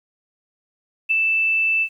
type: tone with ADSR envelope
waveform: sine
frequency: 2645 Hz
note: E7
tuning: 5 cents sharp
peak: -13 dBFS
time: 1.09-1.89 s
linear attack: 23 ms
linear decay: 4 ms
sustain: -3 dB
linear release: 69 ms
effects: 9-bit